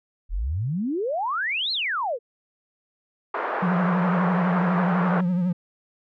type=exponential two-way sweep; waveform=sine; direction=up then down; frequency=37 to 4346 to 435.6 Hz; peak=-23 dBFS; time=0.29-2.19 s; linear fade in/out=50 ms; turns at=1.72 s
type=band-pass noise; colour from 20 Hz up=white; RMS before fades=-27 dBFS; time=3.34-5.21 s; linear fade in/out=5 ms; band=400 to 1400 Hz; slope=24 dB/octave
type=tone with vibrato; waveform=triangle; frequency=178.8 Hz; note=F3; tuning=41 cents sharp; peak=-18 dBFS; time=3.62-5.53 s; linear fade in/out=10 ms; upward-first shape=triangle; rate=12 Hz; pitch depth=83 cents each way
effects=none